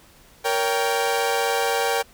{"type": "chord", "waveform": "sawtooth", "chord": "G diminished", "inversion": "first", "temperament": "equal with one note detuned", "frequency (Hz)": [466.2, 562.4, 784], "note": ["Bb4", "Db5", "G5"], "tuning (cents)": [0, 25, 0], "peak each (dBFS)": [-20, -23, -20], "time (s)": [0.44, 2.03], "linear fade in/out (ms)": 20, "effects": ["pink hiss -52 dBFS RMS until 2.13 s"]}